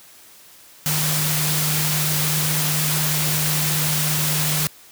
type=tone in noise; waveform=sine; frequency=152.4 Hz; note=D#3; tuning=36 cents flat; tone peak=-23 dBFS; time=0.86-4.67 s; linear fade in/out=0 ms; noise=white; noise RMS=-22 dBFS; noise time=0.86-4.67 s; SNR=-4 dB; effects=white hiss -47 dBFS RMS until 4.91 s + high-pass 60 Hz 12 dB/octave